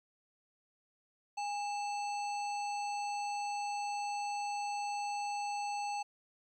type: harmonic tone with a mistuned harmonic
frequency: 880 Hz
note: A5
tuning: in tune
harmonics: 1 / 3 / 5 / 7 / 9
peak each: -35 / -45 / -49 / -52 / -54 dBFS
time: 1.37-6.03 s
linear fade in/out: 10 ms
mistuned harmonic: 1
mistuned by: -120 cents
effects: 12-bit